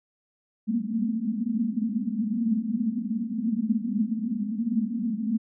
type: band-pass noise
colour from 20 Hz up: pink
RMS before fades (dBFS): -27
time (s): 0.67-5.38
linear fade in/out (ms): 20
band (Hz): 210 to 240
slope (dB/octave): 96
effects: none